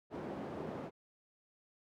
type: band-pass noise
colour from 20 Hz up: white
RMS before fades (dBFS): -43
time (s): 0.1-0.91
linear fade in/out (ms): 50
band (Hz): 140 to 520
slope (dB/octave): 12
effects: none